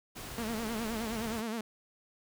pink noise, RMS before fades -43 dBFS, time 0.15-1.42 s, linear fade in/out 20 ms
sawtooth tone with vibrato, 224.4 Hz, A3, 34 cents sharp, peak -30 dBFS, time 0.38-1.61 s, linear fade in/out 2 ms, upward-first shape sine, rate 9.6 Hz, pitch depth 92 cents each way
effects none

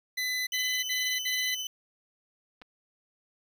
25% pulse tone bursts, 2008 Hz, B6, 28 cents sharp, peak -25 dBFS, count 4, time 0.17-1.55 s, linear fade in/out 10 ms, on 300 ms, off 60 ms
30% pulse tone with tremolo, 3022 Hz, F#7, 36 cents sharp, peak -28 dBFS, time 0.52-1.67 s, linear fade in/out 2 ms, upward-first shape triangle, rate 15 Hz, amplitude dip 35%
clicks, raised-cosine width 0.3 ms, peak -33 / -32 dBFS, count 2, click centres 2.616 / 2.62 s
effects 10-bit

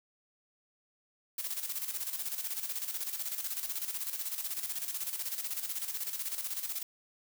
blue noise with tremolo, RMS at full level -35 dBFS, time 1.38-6.83 s, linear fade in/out 5 ms, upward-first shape square, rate 16 Hz, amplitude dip 60%, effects none

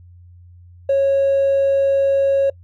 sine tone with hard clipping, 549 Hz, C#5, 17 cents flat, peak -13 dBFS, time 0.89-2.5 s, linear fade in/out 5 ms, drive 1 dB, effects noise-tail reverb RT60 0.1 s tail -25 dB re dry + added 88 Hz sine -41 dBFS peak until 2.63 s

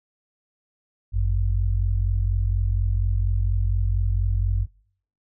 sine tone pair together, 49.79 / 94 Hz, G1 / F#2, +28 / +28 cents, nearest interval major seventh, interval 1100 cents, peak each -20 / -23 dBFS, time 1.12-4.67 s, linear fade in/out 50 ms, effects noise-tail reverb RT60 0.6 s tail -25 dB re dry

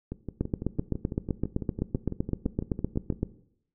two click trains, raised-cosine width 3 ms, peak -20 / -13 dBFS, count 19 / 23, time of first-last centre 0.12-3.125 / 0.41-3.231 s, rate 5.99 / 7.8 Hz, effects noise-tail reverb RT60 0.7 s tail -17 dB re dry

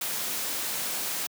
white noise, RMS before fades -31 dBFS, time 0.01-1.27 s, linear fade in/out 5 ms, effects high-pass 150 Hz 12 dB/octave

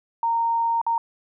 sine tone with dropouts, 924 Hz, A#5, 16 cents flat, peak -19 dBFS, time 0.23-0.98 s, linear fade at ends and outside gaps 2 ms, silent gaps 0.815-0.865 s, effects none

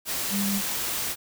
sine tone in noise, 199.7 Hz, G3, 32 cents sharp, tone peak -25 dBFS, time 0.3-0.62 s, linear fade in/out 50 ms, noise white, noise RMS -29 dBFS, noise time 0.05-1.16 s, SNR +1 dB, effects none

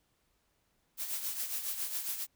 blue noise with tremolo, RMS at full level -34 dBFS, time 0.97-2.27 s, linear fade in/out 50 ms, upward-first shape triangle, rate 7.3 Hz, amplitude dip 65%, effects pink hiss -75 dBFS RMS until 2.35 s

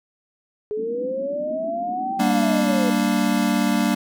sine linear two-way sweep, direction up then down, 417.2 to 784 to 488.5 Hz, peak -23 dBFS, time 0.71-2.9 s, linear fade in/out 0 ms, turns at 2.16 s
pink band-pass noise, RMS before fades -35 dBFS, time 0.77-2.77 s, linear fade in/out 5 ms, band 220 to 300 Hz, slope 48 dB/octave
square chord, G minor, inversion none, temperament equal, 196 / 233.1 / 293.7 Hz, G3 / Bb3 / D4, 0 / 0 / 0 cents, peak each -23 / -22 / -24 dBFS, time 2.19-3.95 s, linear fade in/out 10 ms
effects none

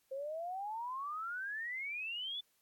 sine exponential sweep, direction up, 523.3 to 3520 Hz, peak -38 dBFS, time 0.11-2.41 s, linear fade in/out 10 ms, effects white hiss -75 dBFS RMS until 2.61 s + AAC 64 kbps

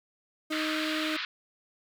35% pulse tone, 311.1 Hz, D#4, in tune, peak -29 dBFS, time 0.5-1.17 s, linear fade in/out 10 ms
pink band-pass noise, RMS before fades -34 dBFS, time 0.52-1.25 s, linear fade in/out 2 ms, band 1200 to 4500 Hz, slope 48 dB/octave
effects none

